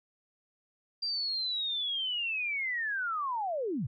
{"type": "linear sweep", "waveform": "sine", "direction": "down", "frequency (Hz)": [4760, 97.7], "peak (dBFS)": -30, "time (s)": [1.02, 3.87], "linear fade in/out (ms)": 10, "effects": []}